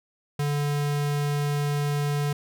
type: tone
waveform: square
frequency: 145.3 Hz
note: D3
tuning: 18 cents flat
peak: -24 dBFS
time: 0.39-2.33 s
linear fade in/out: 5 ms
effects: none